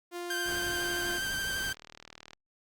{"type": "tone", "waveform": "sawtooth", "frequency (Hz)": 350, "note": "F4", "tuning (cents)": 4, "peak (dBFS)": -32, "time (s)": [0.11, 1.21], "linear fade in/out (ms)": 50}
{"type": "tone with vibrato", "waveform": "sawtooth", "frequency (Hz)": 1566, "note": "G6", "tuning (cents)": -2, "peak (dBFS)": -28, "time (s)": [0.3, 1.73], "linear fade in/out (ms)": 5, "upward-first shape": "sine", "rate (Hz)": 12, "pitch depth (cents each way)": 24}
{"type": "noise", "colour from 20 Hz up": "pink", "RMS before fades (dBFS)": -42, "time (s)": [0.44, 1.75], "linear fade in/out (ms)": 50}
{"type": "click train", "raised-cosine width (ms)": 0.2, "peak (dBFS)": -29, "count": 32, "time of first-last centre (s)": [1.54, 2.333], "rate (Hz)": 39.1}
{"effects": ["Opus 48 kbps"]}